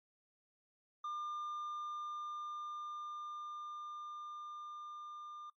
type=tone with level ramp; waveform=triangle; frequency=1200 Hz; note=D6; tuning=37 cents sharp; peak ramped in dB=-37 to -45 dBFS; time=1.04-5.5 s; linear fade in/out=5 ms; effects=noise-tail reverb RT60 0.1 s tail -20 dB re dry + MP3 32 kbps